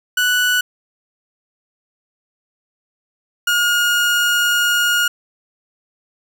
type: tone pair in turn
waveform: 30% pulse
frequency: 1480 / 1430.4 Hz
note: F#6 / F6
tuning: 0 / +41 cents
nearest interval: minor second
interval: 59 cents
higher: first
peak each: -11 dBFS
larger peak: neither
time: 0.17-0.61 / 3.47-5.08 s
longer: second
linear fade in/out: 5 ms
effects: none